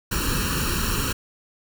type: noise with comb filter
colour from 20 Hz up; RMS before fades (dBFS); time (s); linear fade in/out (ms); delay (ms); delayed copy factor
pink; -24; 0.11-1.13; 10; 0.71; +0.95
effects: none